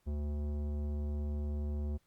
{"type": "tone with tanh clipping", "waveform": "sine", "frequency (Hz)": 73.6, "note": "D2", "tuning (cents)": 4, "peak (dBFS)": -35, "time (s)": [0.06, 1.98], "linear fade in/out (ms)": 20, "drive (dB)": 15, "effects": ["pink hiss -75 dBFS RMS until 2.06 s", "Opus 48 kbps"]}